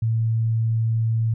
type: tone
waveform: sine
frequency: 113 Hz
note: A2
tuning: 47 cents sharp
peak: -18 dBFS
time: 0.02-1.34 s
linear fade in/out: 5 ms
effects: none